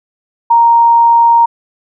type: tone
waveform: sine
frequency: 932.3 Hz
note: A#5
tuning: in tune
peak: -4 dBFS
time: 0.5-1.46 s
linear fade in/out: 10 ms
effects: none